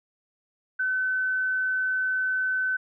sine tone, 1518 Hz, F#6, 44 cents sharp, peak -23 dBFS, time 0.79-2.77 s, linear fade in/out 10 ms, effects none

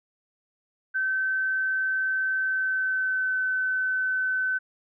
sine tone with pitch glide, 1538 to 1519.5 Hz, G6 to F#6, -33 to +46 cents, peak -23 dBFS, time 0.94-4.59 s, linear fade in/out 20 ms, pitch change -21 cents, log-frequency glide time 2.41-3.38 s, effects none

